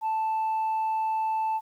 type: tone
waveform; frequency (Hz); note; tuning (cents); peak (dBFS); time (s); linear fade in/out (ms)
sine; 880; A5; 0; -22; 0.01-1.61; 50
effects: tanh soft clip ceiling -23 dBFS + 10-bit